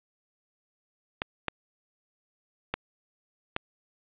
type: clicks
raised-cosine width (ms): 0.3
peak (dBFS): -11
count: 4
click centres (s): 1.219 / 1.483 / 2.74 / 3.564
effects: resampled to 8000 Hz + 8-bit